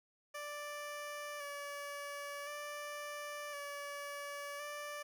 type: tone with vibrato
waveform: 15% pulse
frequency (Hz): 580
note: D5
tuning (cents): -22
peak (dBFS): -36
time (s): 0.34-5.03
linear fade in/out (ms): 10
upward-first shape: square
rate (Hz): 0.47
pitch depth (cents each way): 22
effects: none